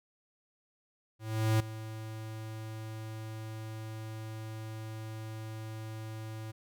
square tone with ADSR envelope, 110 Hz, A2, in tune, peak -24 dBFS, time 1.19-6.52 s, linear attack 410 ms, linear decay 5 ms, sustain -16 dB, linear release 15 ms, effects none

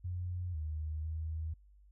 sine tone with pitch steps, 89.4 / 77.5 / 79.5 Hz, F2 / D#2 / D#2, +41 / -6 / +38 cents, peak -35 dBFS, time 0.04-1.54 s, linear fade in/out 10 ms, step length 500 ms, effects added 50 Hz sine -58 dBFS peak until 1.91 s

